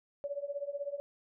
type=tone with tremolo; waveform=sine; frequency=569 Hz; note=C#5; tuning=45 cents sharp; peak=-31 dBFS; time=0.24-1 s; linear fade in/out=0 ms; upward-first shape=triangle; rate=16 Hz; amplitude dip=95%; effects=none